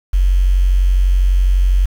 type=tone with quantisation; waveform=sine; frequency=46 Hz; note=F#1; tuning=9 cents flat; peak=-9 dBFS; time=0.13-1.86 s; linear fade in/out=10 ms; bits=6; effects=none